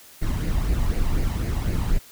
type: noise with flanger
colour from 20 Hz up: brown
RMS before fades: -22 dBFS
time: 0.21-1.99 s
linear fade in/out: 20 ms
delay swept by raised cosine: 0.43 to 1.06 ms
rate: 4 Hz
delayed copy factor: +0.55
effects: white hiss -48 dBFS RMS until 2.11 s

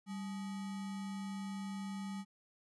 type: tone with sample-and-hold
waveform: sine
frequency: 196 Hz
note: G3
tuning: in tune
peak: -39 dBFS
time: 0.06-2.25 s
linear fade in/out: 50 ms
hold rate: 1050 Hz
effects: resampled to 24000 Hz

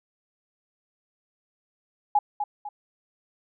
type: tone with echo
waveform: sine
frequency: 830.6 Hz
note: G#5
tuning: in tune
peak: -16 dBFS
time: 2.15-2.19 s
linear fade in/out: 5 ms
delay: 250 ms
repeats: 2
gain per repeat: -8 dB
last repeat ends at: 2.69 s
effects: none

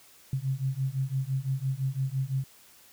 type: beating tone pair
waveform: sine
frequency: 130.81 / 136.71 Hz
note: C3 / C#3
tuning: 0 / -24 cents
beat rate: 5.9 Hz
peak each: -30 dBFS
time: 0.33-2.44 s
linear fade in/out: 2 ms
effects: white hiss -56 dBFS RMS until 2.92 s

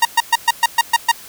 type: tone bursts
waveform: sawtooth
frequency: 933 Hz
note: A#5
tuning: 1 cent sharp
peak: -5 dBFS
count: 8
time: 0.02-1.116 s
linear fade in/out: 5 ms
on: 32 ms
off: 120 ms
effects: white hiss -38 dBFS RMS until 1.28 s

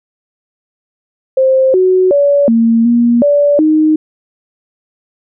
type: tone with pitch steps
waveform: sine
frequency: 526 / 371.1 / 570 / 229 / 237.2 / 578 / 310.2 Hz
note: C5 / F#4 / C#5 / A#3 / A#3 / D5 / D#4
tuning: +9 / +5 / +48 / -31 / +30 / -28 / -5 cents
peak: -6 dBFS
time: 1.37-3.96 s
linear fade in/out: 5 ms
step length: 370 ms
effects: none

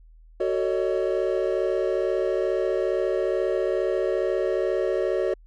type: chord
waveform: triangle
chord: D# half-diminished seventh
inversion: first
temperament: just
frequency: 373.4 / 448 / 560 / 622.3 Hz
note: F#4 / A4 / C#5 / D#5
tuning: +16 / +31 / +18 / 0 cents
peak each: -23 / -26 / -25 / -27 dBFS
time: 0.4-5.34 s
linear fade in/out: 5 ms
effects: added 40 Hz sine -47 dBFS peak until 5.46 s + MP3 48 kbps

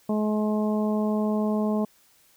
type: harmonic tone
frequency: 212.8 Hz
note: G#3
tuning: 42 cents sharp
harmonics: 1 / 2 / 3 / 4 / 5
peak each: -23 / -30 / -31 / -37 / -38 dBFS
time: 0.09-1.85 s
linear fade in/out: 5 ms
effects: white hiss -60 dBFS RMS until 2.36 s

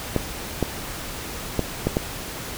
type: clicks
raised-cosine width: 2 ms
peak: -6 dBFS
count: 5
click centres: 0.163 / 0.627 / 1.593 / 1.87 / 1.969 s
effects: pink hiss -33 dBFS RMS until 2.57 s

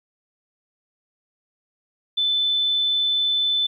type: tone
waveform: sine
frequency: 3516 Hz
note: A7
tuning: 2 cents flat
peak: -18 dBFS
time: 2.17-3.67 s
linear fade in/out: 10 ms
effects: 10-bit

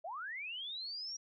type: linear sweep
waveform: sine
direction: up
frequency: 595 to 5730 Hz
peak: -40 dBFS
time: 0.04-1.17 s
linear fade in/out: 10 ms
effects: none

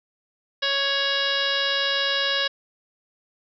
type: harmonic tone with a mistuned harmonic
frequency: 554.4 Hz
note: C#5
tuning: in tune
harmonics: 1 / 2 / 3 / 4 / 5 / 6 / 7 / 8 / 9 / 10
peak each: -30 / -33 / -26 / -36 / -29 / -30 / -27 / -37 / -32 / -39 dBFS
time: 0.62-2.48 s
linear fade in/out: 10 ms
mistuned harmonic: 5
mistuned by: +44 cents
effects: none

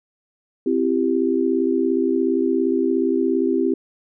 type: chord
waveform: sine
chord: C major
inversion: none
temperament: equal with one note detuned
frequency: 261.6 / 334.8 / 392 Hz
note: C4 / E4 / G4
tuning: 0 / +27 / 0 cents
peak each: -21 dBFS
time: 0.66-3.74 s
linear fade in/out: 5 ms
effects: none

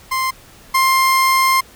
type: tone pair in turn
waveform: 30% pulse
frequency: 1046.5 / 1055 Hz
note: C6 / C6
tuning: 0 / +14 cents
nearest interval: unison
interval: 14 cents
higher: second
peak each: -14 / -9 dBFS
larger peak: second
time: 0.11-0.31 / 0.74-1.61 s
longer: second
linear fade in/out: 10 ms
effects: pink hiss -44 dBFS RMS until 1.75 s

